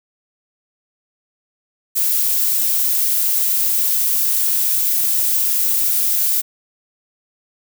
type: noise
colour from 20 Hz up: violet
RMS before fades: -17 dBFS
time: 1.95-6.42 s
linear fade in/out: 20 ms
effects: none